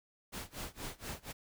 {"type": "noise with tremolo", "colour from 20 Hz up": "pink", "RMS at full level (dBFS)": -41, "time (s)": [0.32, 1.33], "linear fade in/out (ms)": 20, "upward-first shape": "sine", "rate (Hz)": 4.2, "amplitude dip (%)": 95, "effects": []}